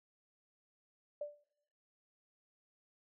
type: tone with exponential decay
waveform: sine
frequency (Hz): 587.3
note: D5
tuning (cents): 0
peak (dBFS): -35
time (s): 1.21-1.44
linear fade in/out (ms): 5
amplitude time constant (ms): 49
effects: noise-tail reverb RT60 1.0 s tail -26 dB re dry